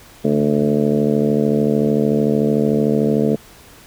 harmonic tone with a mistuned harmonic, 73.42 Hz, D2, in tune, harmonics 2 / 3 / 4 / 5 / 6 / 7 / 8 / 9, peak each -23 / -17 / -22 / -28 / -19 / -25 / -29 / -29 dBFS, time 0.24-3.36 s, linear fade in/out 10 ms, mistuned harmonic 2, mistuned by -40 cents, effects pink hiss -44 dBFS RMS until 3.86 s

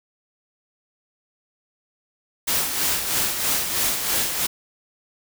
white noise with tremolo, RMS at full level -21 dBFS, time 2.47-4.47 s, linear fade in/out 10 ms, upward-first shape sine, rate 3.1 Hz, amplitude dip 50%, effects none

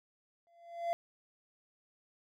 triangle tone with exponential growth, 683 Hz, F5, 39 cents flat, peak -26 dBFS, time 0.47-0.93 s, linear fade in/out 0 ms, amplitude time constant 99 ms, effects none

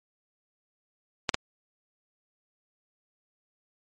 clicks, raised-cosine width 0.2 ms, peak -5 dBFS, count 2, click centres 1.292 / 1.344 s, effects MP3 48 kbps

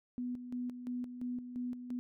sine tone with tremolo, 246.9 Hz, B3, in tune, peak -35 dBFS, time 0.18-1.99 s, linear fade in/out 0 ms, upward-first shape square, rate 2.9 Hz, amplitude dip 60%, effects none

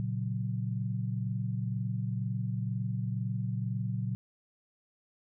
sine chord, F# major, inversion first, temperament equal, 116.54 / 138.59 / 185 Hz, A#2 / C#3 / F#3, 0 / 0 / 0 cents, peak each -32 / -37 / -36 dBFS, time 0-4.15 s, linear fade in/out 0 ms, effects none

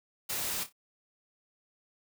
white noise with echo, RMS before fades -34 dBFS, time 0.29-0.64 s, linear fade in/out 10 ms, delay 29 ms, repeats 3, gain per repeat -11 dB, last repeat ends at 0.727 s, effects none

